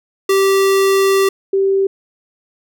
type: tone pair in turn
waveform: square / sine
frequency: 389.4 / 389.4 Hz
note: G4 / G4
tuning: -12 / -12 cents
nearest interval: unison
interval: 0 cents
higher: neither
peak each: -11 dBFS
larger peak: neither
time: 0.29-1.29 / 1.53-1.87 s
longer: first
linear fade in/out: 5 ms
effects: none